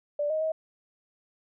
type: tone with pitch steps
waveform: sine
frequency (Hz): 586 / 626 / 635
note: D5 / D#5 / D#5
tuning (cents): -4 / +10 / +35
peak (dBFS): -25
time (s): 0.19-0.52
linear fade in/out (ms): 5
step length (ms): 110
effects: none